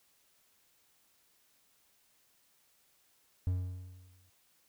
triangle tone with exponential decay, 91.1 Hz, F#2, 26 cents flat, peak -25 dBFS, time 3.47-4.3 s, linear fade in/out 0 ms, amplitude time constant 180 ms, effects white hiss -70 dBFS RMS until 4.68 s

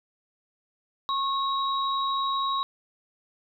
sine tone pair together, 1091 / 3822 Hz, C#6 / A#7, -28 / +43 cents, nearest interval octave + minor seventh, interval 2171 cents, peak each -25 / -31 dBFS, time 1.09-2.63 s, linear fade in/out 0 ms, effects none

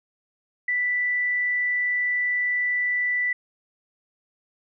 sine tone, 1975.5 Hz, B6, in tune, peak -21 dBFS, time 0.68-3.33 s, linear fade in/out 5 ms, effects none

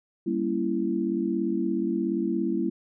sine chord, G diminished seventh, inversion none, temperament equal with one note detuned, 196 / 233.1 / 277.2 / 334.2 Hz, G3 / Bb3 / Db4 / Fb4, 0 / 0 / 0 / +24 cents, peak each -30 / -30 / -32 / -27 dBFS, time 0.26-2.7 s, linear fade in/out 10 ms, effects none

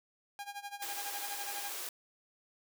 sawtooth tone with tremolo, 810 Hz, G#5, 43 cents flat, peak -35 dBFS, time 0.39-1.72 s, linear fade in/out 0 ms, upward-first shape sine, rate 12 Hz, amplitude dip 85%
white high-pass noise, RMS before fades -41 dBFS, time 0.82-1.89 s, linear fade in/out 2 ms, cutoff 300 Hz, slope 96 dB/octave
effects none

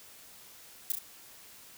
violet noise with echo, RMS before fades -29 dBFS, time 0.9-0.92 s, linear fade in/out 2 ms, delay 34 ms, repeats 2, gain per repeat -4 dB, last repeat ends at 0.988 s, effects white hiss -53 dBFS RMS until 1.77 s

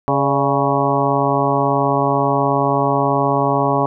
harmonic tone with a mistuned harmonic, 138.59 Hz, C#3, in tune, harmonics 1 / 2 / 3 / 4 / 5 / 6 / 7 / 8, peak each -22 / -22 / -22 / -22 / -22 / -22 / -22 / -22 dBFS, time 0.08-3.86 s, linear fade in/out 0 ms, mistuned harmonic 4, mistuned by +68 cents, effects none

